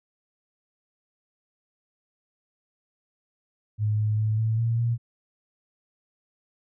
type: tone with pitch steps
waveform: sine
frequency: 106.3 / 107 / 108.4 / 111.2 / 115.4 / 117.5 Hz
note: G#2 / A2 / A2 / A2 / A#2 / A#2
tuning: +41 / -48 / -25 / +19 / -17 / +14 cents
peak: -21 dBFS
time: 3.78-4.98 s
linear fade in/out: 50 ms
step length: 200 ms
effects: none